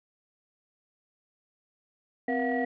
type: tone cluster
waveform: sine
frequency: 259.1 / 476.9 / 687 / 729 / 1924 Hz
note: C4 / A#4 / F5 / F#5 / B6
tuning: -17 / +39 / -29 / -26 / -46 cents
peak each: -29 / -31 / -33 / -33 / -33 dBFS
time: 2.28-2.65 s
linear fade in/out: 5 ms
effects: tanh soft clip ceiling -17 dBFS